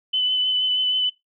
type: tone with vibrato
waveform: sine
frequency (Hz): 3014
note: F#7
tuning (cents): +31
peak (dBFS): -18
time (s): 0.13-1.1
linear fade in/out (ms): 10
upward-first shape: sine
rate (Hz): 6.3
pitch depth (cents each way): 16
effects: noise-tail reverb RT60 0.2 s tail -21 dB re dry